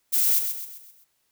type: noise with echo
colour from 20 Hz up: violet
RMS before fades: -21 dBFS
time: 0.12-0.4 s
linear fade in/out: 20 ms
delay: 130 ms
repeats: 5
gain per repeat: -7 dB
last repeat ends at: 1.05 s
effects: white hiss -71 dBFS RMS until 1.31 s